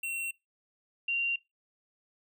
square / sine tone pair in turn, 2726 / 2766 Hz, F7 / F7, -43 / -17 cents, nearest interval unison, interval 26 cents, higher second, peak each -33 / -27 dBFS, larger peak second, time 0.03-0.31 / 1.08-1.36 s, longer neither, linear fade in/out 5 ms, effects noise-tail reverb RT60 0.2 s tail -21 dB re dry

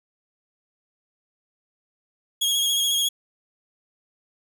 sawtooth tone with vibrato, 3295 Hz, G#7, 14 cents flat, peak -17 dBFS, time 2.41-3.09 s, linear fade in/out 10 ms, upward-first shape square, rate 14 Hz, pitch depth 24 cents each way, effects none

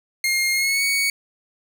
sawtooth tone with pitch glide, 2130 to 2233 Hz, C7 to C#7, +30 to +12 cents, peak -15 dBFS, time 0.24-1.1 s, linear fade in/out 2 ms, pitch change +82 cents, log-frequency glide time 0.53-0.83 s, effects none

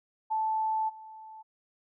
sine tone with level steps, 876 Hz, A5, 8 cents flat, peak -26 / -44 dBFS, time 0.3-1.43 s, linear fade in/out 20 ms, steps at 0.88 s, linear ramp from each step 20 ms, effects none

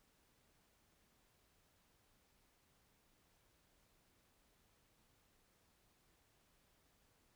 silence, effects pink hiss -75 dBFS RMS until 7.35 s

